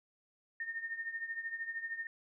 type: tone with tremolo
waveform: sine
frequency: 1827 Hz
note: A#6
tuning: 35 cents flat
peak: -34 dBFS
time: 0.6-2.07 s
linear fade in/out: 2 ms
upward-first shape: triangle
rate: 13 Hz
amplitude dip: 80%
effects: none